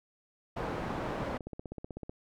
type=low-pass noise; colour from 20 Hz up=white; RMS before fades=-36 dBFS; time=0.56-1.38 s; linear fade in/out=10 ms; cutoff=840 Hz; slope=12 dB/octave
type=click train; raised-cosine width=2 ms; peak=-27 dBFS; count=15; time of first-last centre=1.22-2.095 s; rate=16 Hz
effects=none